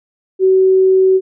sine tone, 378 Hz, F#4, 37 cents sharp, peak -7 dBFS, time 0.39-1.21 s, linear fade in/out 50 ms, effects none

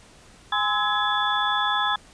sine tone cluster, 826 / 1030 / 1295 / 1681 / 3449 Hz, G#5 / C6 / E6 / G#6 / A7, -10 / -28 / -31 / +20 / -35 cents, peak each -27 dBFS, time 0.52-1.96 s, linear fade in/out 5 ms, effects pink hiss -51 dBFS RMS until 2.13 s + resampled to 22050 Hz

